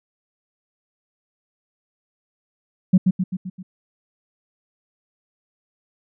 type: tone with echo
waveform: sine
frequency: 185 Hz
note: F#3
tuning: in tune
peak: -7 dBFS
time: 2.93-2.98 s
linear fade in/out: 10 ms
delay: 130 ms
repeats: 5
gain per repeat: -5 dB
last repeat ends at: 3.63 s
effects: tanh soft clip ceiling -5 dBFS